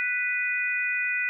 harmonic tone, 494.6 Hz, B4, 3 cents sharp, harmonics 3 / 4 / 5, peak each -30 / -28 / -28 dBFS, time 0-1.29 s, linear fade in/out 0 ms, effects none

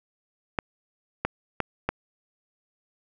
clicks, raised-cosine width 0.5 ms, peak -9 dBFS, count 4, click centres 0.588 / 1.25 / 1.603 / 1.89 s, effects none

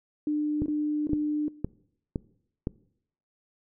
sine tone bursts, 299.5 Hz, D4, 34 cents sharp, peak -24 dBFS, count 3, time 0.27-1.482 s, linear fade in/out 2 ms, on 390 ms, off 21 ms
click train, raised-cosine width 3 ms, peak -15 dBFS, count 5, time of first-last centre 0.62-2.671 s, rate 1.95 Hz
effects noise-tail reverb RT60 0.7 s tail -22 dB re dry

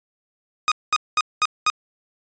sawtooth tone bursts, 1242 Hz, D#6, 3 cents flat, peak -12 dBFS, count 5, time 0.68-1.7 s, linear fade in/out 0 ms, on 36 ms, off 210 ms, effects resampled to 16000 Hz

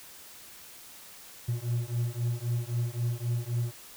triangle beating tone pair, 117.5 / 121.3 Hz, A#2 / B2, +14 / -31 cents, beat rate 3.8 Hz, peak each -29 dBFS, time 1.48-3.72 s, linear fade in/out 10 ms, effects white hiss -49 dBFS RMS until 3.96 s

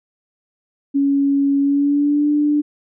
sine tone with pitch glide, 279.2 to 295.3 Hz, C#4 to D4, +13 to +10 cents, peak -13 dBFS, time 0.94-2.62 s, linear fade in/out 20 ms, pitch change +97 cents, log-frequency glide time 1.6-2.29 s, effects none

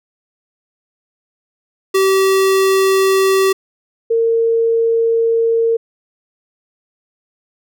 square / sine tone pair in turn, 384.8 / 457.6 Hz, G4 / A#4, -32 / -32 cents, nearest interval minor third, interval 300 cents, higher second, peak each -11 dBFS, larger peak neither, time 1.94-3.53 / 4.1-5.77 s, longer second, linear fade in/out 10 ms, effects none

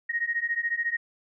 sine beating tone pair, 1864.7 / 1878.7 Hz, A#6 / A#6, 0 / +13 cents, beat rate 14 Hz, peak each -29 / -28 dBFS, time 0.09-0.97 s, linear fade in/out 10 ms, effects none

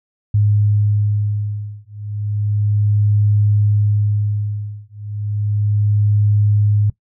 sine beating tone pair, 103.83 / 104.16 Hz, G#2 / G#2, 0 / +6 cents, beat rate 0.33 Hz, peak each -17 dBFS, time 0.34-6.9 s, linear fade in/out 5 ms, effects noise-tail reverb RT60 0.1 s tail -18 dB re dry

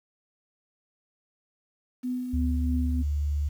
sine tone with tremolo, 250.6 Hz, B3, 25 cents sharp, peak -26 dBFS, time 2.03-3.03 s, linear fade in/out 20 ms, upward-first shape triangle, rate 3.1 Hz, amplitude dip 45%
sine tone, 73 Hz, D2, 10 cents flat, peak -24 dBFS, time 2.33-3.49 s, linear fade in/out 10 ms
effects 9-bit

